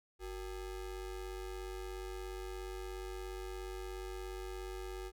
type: ring-modulated tone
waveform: square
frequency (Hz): 209.5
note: G#3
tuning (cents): +15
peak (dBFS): -39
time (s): 0.19-5.12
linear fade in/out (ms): 50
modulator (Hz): 161
effects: none